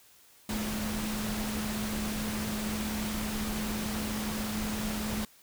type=tone in noise; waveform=sine; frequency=213.5 Hz; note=G#3; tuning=48 cents sharp; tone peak=-33 dBFS; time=0.49-5.25 s; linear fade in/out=2 ms; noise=pink; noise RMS=-36 dBFS; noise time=0.49-5.25 s; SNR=0 dB; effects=white hiss -59 dBFS RMS until 5.42 s